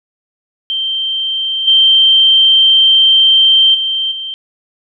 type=tone with level steps; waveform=sine; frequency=3136 Hz; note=G7; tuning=in tune; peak=-14 / -5 / -13 / -20 dBFS; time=0.7-4.34 s; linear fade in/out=0 ms; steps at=1.67 / 3.74 / 4.11 s; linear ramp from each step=10 ms; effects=none